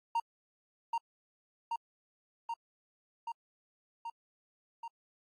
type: tone with echo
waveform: triangle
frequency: 926 Hz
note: A#5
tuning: 12 cents flat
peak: -26 dBFS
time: 0.15-0.2 s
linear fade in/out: 5 ms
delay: 780 ms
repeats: 6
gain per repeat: -2 dB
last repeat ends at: 4.88 s
effects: AAC 32 kbps